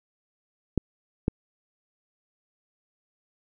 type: clicks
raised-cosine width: 3 ms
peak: -9 dBFS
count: 2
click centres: 0.777 / 1.281 s
effects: none